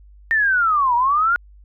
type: linear two-way sweep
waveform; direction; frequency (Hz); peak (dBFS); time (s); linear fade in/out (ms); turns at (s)
sine; down then up; 1833 to 932.3 to 1444; -14; 0.31-1.36; 0; 0.95
effects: added 50 Hz sine -43 dBFS peak until 1.64 s